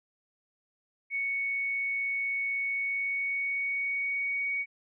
sine tone with pitch glide, 2221 to 2242 Hz, C#7 to C#7, +3 to +19 cents, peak -28 dBFS, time 1.1-4.66 s, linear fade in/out 50 ms, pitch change +16 cents, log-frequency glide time 2.67-4.47 s, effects none

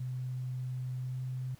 sine tone with pitch glide, 127.3 to 128.33 Hz, C3 to C3, -47 to -33 cents, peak -34 dBFS, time 0-1.55 s, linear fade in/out 5 ms, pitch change +14 cents, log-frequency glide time 1-1.16 s, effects pink hiss -62 dBFS RMS until 1.59 s

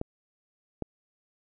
clicks, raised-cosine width 2 ms, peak -18 dBFS, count 2, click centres 0.014 / 0.823 s, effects none

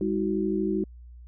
sine tone cluster, 201.3 / 320.2 / 372.9 Hz, G3 / D#4 / F#4, +46 / +50 / +14 cents, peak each -28 dBFS, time 0.01-0.84 s, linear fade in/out 2 ms, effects added 60 Hz sine -43 dBFS peak until 1.27 s

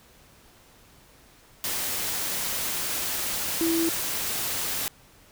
sine tone in noise, 331 Hz, E4, 7 cents sharp, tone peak -22 dBFS, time 3.61-3.89 s, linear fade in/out 0 ms, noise white, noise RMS -29 dBFS, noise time 1.64-4.88 s, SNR +4 dB, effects pink hiss -55 dBFS RMS until 5.31 s

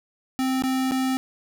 square tone with dropouts, 261.3 Hz, C4, 2 cents flat, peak -22 dBFS, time 0.39-1.17 s, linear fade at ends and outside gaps 0 ms, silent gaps 0.622-0.637 / 0.911-0.919 s, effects none

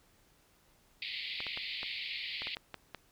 pink band-pass noise, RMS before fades -40 dBFS, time 1.02-2.55 s, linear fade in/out 2 ms, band 2000 to 4600 Hz, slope 96 dB/octave
clicks, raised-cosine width 0.3 ms, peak -24 dBFS, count 9, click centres 1.404 / 1.467 / 1.574 / 1.831 / 2.42 / 2.471 / 2.569 / 2.743 / 2.947 s
effects pink hiss -67 dBFS RMS until 3.11 s

